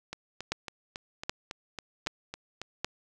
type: two click trains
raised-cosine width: 0.2 ms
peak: -12 / -20 dBFS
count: 4 / 10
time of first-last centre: 0.52-2.846 / 0.13-2.616 s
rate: 1.29 / 3.62 Hz
effects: none